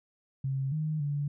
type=tone with pitch steps; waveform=sine; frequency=134.9 / 154.8 / 144.4 Hz; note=C#3 / D#3 / D3; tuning=-47 / -9 / -29 cents; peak=-28 dBFS; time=0.44-1.28 s; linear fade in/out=5 ms; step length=280 ms; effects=none